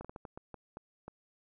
slowing click train, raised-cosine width 1 ms, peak -30 dBFS, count 9, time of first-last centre 0.01-1.08 s, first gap 36 ms, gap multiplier 1.36, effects none

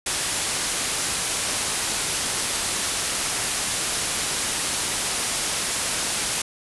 white low-pass noise, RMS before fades -26 dBFS, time 0.06-6.42 s, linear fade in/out 5 ms, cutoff 11000 Hz, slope 96 dB/octave, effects none

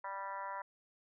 harmonic tone, 196 Hz, G3, in tune, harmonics 3 / 4 / 5 / 6 / 7 / 8 / 9 / 10, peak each -49 / -51 / -41 / -55 / -49 / -56 / -52 / -55 dBFS, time 0.04-0.62 s, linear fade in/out 5 ms, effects none

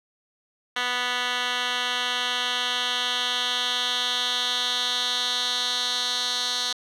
10% pulse tone with band-pass filter sweep, 246.9 Hz, B3, in tune, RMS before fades -26 dBFS, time 0.76-6.73 s, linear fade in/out 5 ms, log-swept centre 2500 to 4300 Hz, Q 2.8, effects none

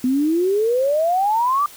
sine exponential sweep, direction up, 246.9 to 1200 Hz, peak -15 dBFS, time 0.04-1.66 s, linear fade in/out 2 ms, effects white hiss -42 dBFS RMS until 1.76 s

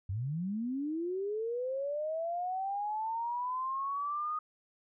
sine linear sweep, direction up, 88.5 to 1244.5 Hz, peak -32 dBFS, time 0.09-4.39 s, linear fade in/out 5 ms, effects none

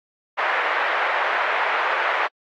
white band-pass noise, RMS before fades -22 dBFS, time 0.37-2.28 s, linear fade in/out 20 ms, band 560 to 2000 Hz, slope 24 dB/octave, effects AAC 48 kbps

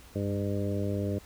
harmonic tone with a mistuned harmonic, 100.9 Hz, G#2, 49 cents flat, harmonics 1 / 2 / 3 / 4 / 5 / 6, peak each -31 / -34 / -36 / -37 / -38 / -39 dBFS, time 0.15-1.19 s, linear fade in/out 10 ms, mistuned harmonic 1, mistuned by -46 cents, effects added 60 Hz sine -54 dBFS peak until 1.25 s + pink hiss -54 dBFS RMS until 1.25 s

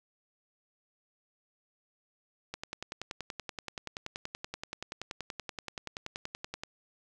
click train, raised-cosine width 0.2 ms, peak -20 dBFS, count 44, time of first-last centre 2.54-6.635 s, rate 10.5 Hz, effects none

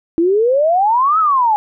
sine exponential two-way sweep, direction up then down, 322.2 to 1325 to 825 Hz, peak -10 dBFS, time 0.18-1.56 s, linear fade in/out 0 ms, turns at 1.19 s, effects none

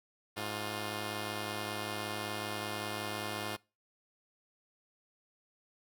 5% pulse tone pair together, 105.3 / 354.2 Hz, G#2 / F4, +24 / +24 cents, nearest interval octave + major sixth, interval 2100 cents, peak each -27 / -28 dBFS, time 0.36-3.57 s, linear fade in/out 20 ms, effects noise-tail reverb RT60 0.3 s tail -24 dB re dry

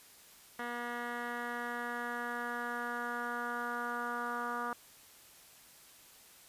10% pulse tone with low-pass filter sweep, 240 Hz, B3, 49 cents flat, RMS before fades -38 dBFS, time 0.59-4.73 s, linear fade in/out 2 ms, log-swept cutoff 2100 to 1300 Hz, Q 3.7, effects white hiss -58 dBFS RMS until 6.48 s + resampled to 32000 Hz

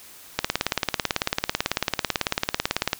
click train, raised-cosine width 0.2 ms, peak -3 dBFS, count 47, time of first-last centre 0.39-2.931 s, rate 18.1 Hz, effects white hiss -46 dBFS RMS until 2.99 s

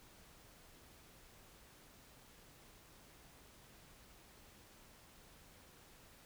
silence, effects pink hiss -62 dBFS RMS until 6.25 s

